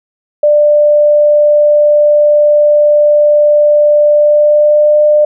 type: tone with pitch glide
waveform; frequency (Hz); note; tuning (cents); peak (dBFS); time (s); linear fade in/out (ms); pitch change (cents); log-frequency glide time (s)
sine; 593 to 599.2; D5 to D5; +17 to +35; -4; 0.43-5.25; 5; +18; 4.13-4.97
effects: none